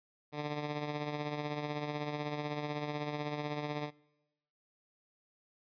10% pulse tone with tremolo, 148.3 Hz, D3, 17 cents sharp, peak -25 dBFS, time 0.32-3.91 s, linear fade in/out 50 ms, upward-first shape triangle, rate 16 Hz, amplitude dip 55%, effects noise-tail reverb RT60 1.0 s tail -24 dB re dry + resampled to 11025 Hz

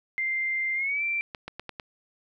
sine tone with pitch glide, 2093 to 2349 Hz, C7 to D7, 0 to 0 cents, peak -25 dBFS, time 0.18-1.21 s, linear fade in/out 0 ms, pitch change +200 cents, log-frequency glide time 0.75-1.03 s
clicks, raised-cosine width 0.3 ms, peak -20 dBFS, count 5, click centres 1.348 / 1.48 / 1.596 / 1.693 / 1.798 s
effects none

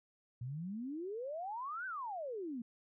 sine exponential two-way sweep, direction up then down, 115.9 to 1568 to 223.4 Hz, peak -39 dBFS, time 0.41-2.62 s, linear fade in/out 5 ms, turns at 1.86 s, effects none

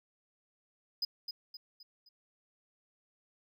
triangle tone with echo, 4996 Hz, D#8, 6 cents sharp, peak -29 dBFS, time 1.02-1.05 s, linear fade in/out 5 ms, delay 260 ms, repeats 4, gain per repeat -7 dB, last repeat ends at 2.09 s, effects none

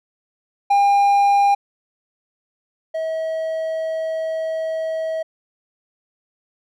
triangle tone pair in turn, 804 / 642.3 Hz, G5 / E5, +44 / -45 cents, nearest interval major third, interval 389 cents, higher first, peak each -10 / -19 dBFS, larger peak first, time 0.7-1.55 / 2.94-5.23 s, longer second, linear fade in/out 10 ms, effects none

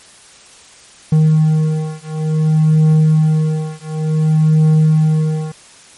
triangle beating tone pair, 155.8 / 156.36 Hz, D#3 / D#3, +3 / +9 cents, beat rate 0.56 Hz, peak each -11 / -11 dBFS, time 1.12-5.52 s, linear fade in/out 5 ms, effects white hiss -42 dBFS RMS until 5.97 s + MP3 48 kbps

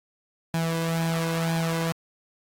sawtooth tone with flanger, 164.81 Hz, E3, in tune, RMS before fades -26 dBFS, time 0.54-1.92 s, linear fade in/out 0 ms, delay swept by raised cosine 1.2 to 1.96 ms, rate 2 Hz, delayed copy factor +0.65, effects AAC 48 kbps

